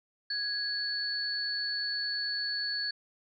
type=tone pair together; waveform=sine; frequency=1661.2 / 4435 Hz; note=G#6 / C#8; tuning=0 / 0 cents; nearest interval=octave + perfect fourth; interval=1700 cents; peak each=-35 / -31 dBFS; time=0.3-2.91 s; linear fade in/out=5 ms; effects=MP3 96 kbps